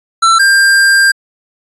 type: tone pair in turn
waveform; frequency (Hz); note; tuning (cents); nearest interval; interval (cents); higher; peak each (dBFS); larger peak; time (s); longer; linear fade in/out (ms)
square; 1340 / 1593.5; E6 / G6; +28 / +28; minor third; 300; second; -6; neither; 0.22-0.39 / 0.39-1.12; second; 10
effects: resampled to 24000 Hz